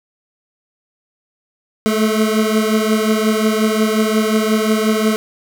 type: beating tone pair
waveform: 25% pulse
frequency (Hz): 215.6 / 221.2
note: A3 / A3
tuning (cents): -35 / +9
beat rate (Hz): 5.6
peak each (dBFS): -11 / -15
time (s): 1.86-5.16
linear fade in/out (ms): 0
effects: none